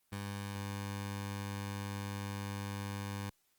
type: tone with notch filter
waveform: 15% pulse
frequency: 100 Hz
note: G2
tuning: 35 cents sharp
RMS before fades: -40 dBFS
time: 0.12-3.3 s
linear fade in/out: 5 ms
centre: 350 Hz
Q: 1.2
effects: white hiss -75 dBFS RMS until 3.58 s + Opus 24 kbps